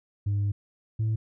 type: tone pair in turn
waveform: sine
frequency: 101.5 / 110 Hz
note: G#2 / A2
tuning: -39 / 0 cents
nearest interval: minor second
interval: 139 cents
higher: second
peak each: -21 dBFS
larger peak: neither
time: 0.26-0.52 / 0.99-1.16 s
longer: first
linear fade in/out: 10 ms
effects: tanh soft clip ceiling -22 dBFS